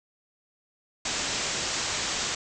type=low-pass noise; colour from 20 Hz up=white; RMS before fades=-30 dBFS; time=1.05-2.35 s; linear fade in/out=5 ms; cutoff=7800 Hz; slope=96 dB/octave; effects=none